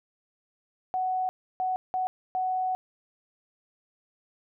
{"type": "tone bursts at uneven times", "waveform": "sine", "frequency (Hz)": 744, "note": "F#5", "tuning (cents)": 9, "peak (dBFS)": -25, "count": 4, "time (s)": [[0.94, 1.29], [1.6, 1.76], [1.94, 2.07], [2.35, 2.75]], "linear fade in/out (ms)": 0, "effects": []}